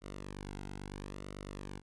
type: tone with flanger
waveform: sawtooth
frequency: 49 Hz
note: G1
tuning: in tune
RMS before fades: -45 dBFS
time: 0.01-1.82 s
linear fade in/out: 50 ms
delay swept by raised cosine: 1.2 to 1.72 ms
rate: 0.75 Hz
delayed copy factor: -0.75
effects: resampled to 24000 Hz